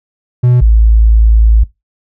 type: tone pair in turn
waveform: triangle / sine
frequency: 123.47 / 55 Hz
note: B2 / A1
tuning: 0 / 0 cents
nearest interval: octave + major second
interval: 1400 cents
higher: first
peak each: -3 dBFS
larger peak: neither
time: 0.43-0.61 / 0.61-1.64 s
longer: second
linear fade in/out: 10 ms
effects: noise-tail reverb RT60 0.2 s tail -20 dB re dry